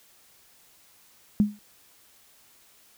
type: tone with exponential decay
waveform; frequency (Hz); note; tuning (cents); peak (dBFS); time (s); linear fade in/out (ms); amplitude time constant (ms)
sine; 207.7; G#3; 0; -13; 1.4-1.59; 0; 40
effects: white hiss -58 dBFS RMS until 2.97 s